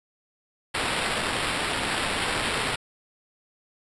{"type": "noise with sample-and-hold", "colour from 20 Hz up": "white", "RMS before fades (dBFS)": -27, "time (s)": [0.74, 2.76], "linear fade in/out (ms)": 10, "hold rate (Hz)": 6300, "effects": ["resampled to 24000 Hz"]}